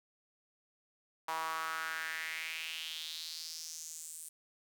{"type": "tone with high-pass filter sweep", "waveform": "sawtooth", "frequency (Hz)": 161, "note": "E3", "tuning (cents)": -41, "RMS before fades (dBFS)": -41, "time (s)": [1.28, 4.29], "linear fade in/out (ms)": 5, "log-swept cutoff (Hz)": [930, 9100], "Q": 3.9, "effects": ["11-bit"]}